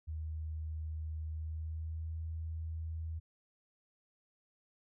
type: tone with pitch glide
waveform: sine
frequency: 78.5 to 80.66 Hz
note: D#2 to E2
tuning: +16 to -37 cents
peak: -37 dBFS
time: 0.07-3.2 s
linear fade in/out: 20 ms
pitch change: +47 cents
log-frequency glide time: 1.27-2.19 s
effects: none